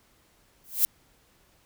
violet noise with exponential growth, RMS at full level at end -18 dBFS, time 0.64-0.85 s, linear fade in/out 0 ms, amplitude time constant 44 ms, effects pink hiss -63 dBFS RMS until 1.65 s

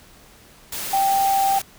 sine tone in noise, 784 Hz, G5, in tune, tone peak -16 dBFS, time 0.93-1.59 s, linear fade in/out 5 ms, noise white, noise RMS -29 dBFS, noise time 0.72-1.62 s, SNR +10 dB, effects pink hiss -49 dBFS RMS until 1.78 s

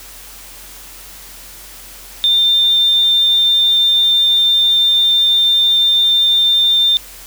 sine tone, 3597 Hz, A7, 37 cents sharp, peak -9 dBFS, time 2.24-6.97 s, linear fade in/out 0 ms, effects added 44 Hz sine -42 dBFS peak until 7.26 s + white hiss -36 dBFS RMS until 7.26 s

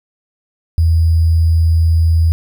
sine tone with sample-and-hold, 82 Hz, E2, 9 cents flat, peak -8 dBFS, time 0.78-2.32 s, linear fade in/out 0 ms, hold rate 4900 Hz, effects none

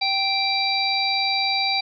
harmonic tone, 783 Hz, G5, 2 cents flat, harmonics 1 / 3 / 5 / 6, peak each -25 / -25 / -25 / -25 dBFS, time 0.01-1.81 s, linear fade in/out 10 ms, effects none

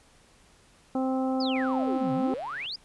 harmonic tone, 261.6 Hz, C4, in tune, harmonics 1 / 2 / 3 / 4 / 5, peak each -26 / -32 / -33 / -44 / -42 dBFS, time 0.95-2.34 s, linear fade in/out 2 ms
sine exponential two-way sweep, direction down then up, 5230 to 130.81 to 5230 Hz, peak -32 dBFS, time 1.4-2.76 s, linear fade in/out 5 ms, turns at 2.13 s
click train, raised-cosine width 0.3 ms, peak -33 dBFS, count 156, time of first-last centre 1.56-2.659 s, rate 141 Hz
effects pink hiss -59 dBFS RMS until 2.84 s + resampled to 24000 Hz

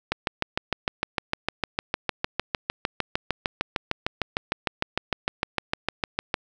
click train, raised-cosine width 0.3 ms, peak -7 dBFS, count 42, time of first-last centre 0.12-6.342 s, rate 6.59 Hz, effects none

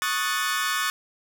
sawtooth chord, D# half-diminished seventh, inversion third, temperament equal, 1108.7 / 1244.5 / 1480 / 1760 Hz, C#6 / D#6 / F#6 / A6, 0 / 0 / 0 / 0 cents, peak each -26 / -26 / -26 / -25 dBFS, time 0.02-0.9 s, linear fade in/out 0 ms, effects none

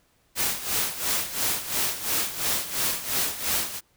white noise with tremolo, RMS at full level -24 dBFS, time 0.35-3.81 s, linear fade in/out 50 ms, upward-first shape sine, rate 2.9 Hz, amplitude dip 75%, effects pink hiss -65 dBFS RMS until 3.96 s

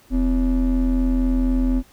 triangle ring-modulated tone, 150 Hz, D3, 37 cents sharp, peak -11 dBFS, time 0.1-1.83 s, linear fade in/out 50 ms, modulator 108 Hz, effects pink hiss -53 dBFS RMS until 1.92 s

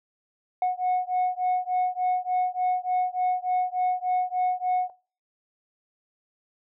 sine beating tone pair, 730 / 733.4 Hz, F#5 / F#5, -24 / -15 cents, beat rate 3.4 Hz, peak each -24 dBFS, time 0.62-4.9 s, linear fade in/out 2 ms, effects noise-tail reverb RT60 0.4 s tail -21 dB re dry + tanh soft clip ceiling -19 dBFS

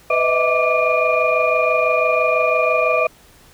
sine tone cluster, 500 / 623 / 649 / 1169 / 2427 Hz, B4 / D#5 / E5 / D6 / D#7, +21 / +2 / -27 / -8 / -44 cents, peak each -20 dBFS, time 0.1-3.07 s, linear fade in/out 5 ms, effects tanh soft clip ceiling -4 dBFS + pink hiss -49 dBFS RMS until 3.53 s

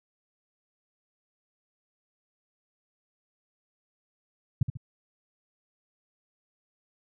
sine tone with echo, 127.1 Hz, C3, 50 cents flat, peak -17 dBFS, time 4.61-4.63 s, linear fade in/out 5 ms, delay 71 ms, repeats 2, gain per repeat -8 dB, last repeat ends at 4.772 s, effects none

